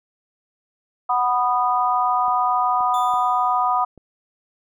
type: harmonic tone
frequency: 246.9 Hz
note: B3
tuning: in tune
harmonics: 3 / 4 / 5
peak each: -21 / -21 / -21 dBFS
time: 1.09-3.85 s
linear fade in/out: 10 ms
type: clicks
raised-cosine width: 2 ms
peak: -31 dBFS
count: 4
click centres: 2.282 / 2.807 / 3.139 / 3.977 s
type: tone with exponential decay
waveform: sawtooth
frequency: 3520 Hz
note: A7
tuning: in tune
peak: -31 dBFS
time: 2.94-3.82 s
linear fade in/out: 1 ms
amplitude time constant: 190 ms
effects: none